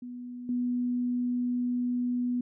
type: tone with level steps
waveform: sine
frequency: 245.7 Hz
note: B3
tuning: 9 cents flat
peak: -37 / -26 dBFS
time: 0.02-2.41 s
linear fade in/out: 5 ms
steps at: 0.49 s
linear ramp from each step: 2 ms
effects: none